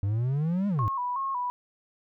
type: exponential two-way sweep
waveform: triangle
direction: up then down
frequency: 96 to 208.8 to 96 Hz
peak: -22 dBFS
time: 0.03-0.88 s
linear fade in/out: 0 ms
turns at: 0.68 s
type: tone with vibrato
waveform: sine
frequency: 1033 Hz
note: C6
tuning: 22 cents flat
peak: -27 dBFS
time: 0.79-1.5 s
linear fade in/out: 0 ms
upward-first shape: square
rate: 2.7 Hz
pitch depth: 84 cents each way
effects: none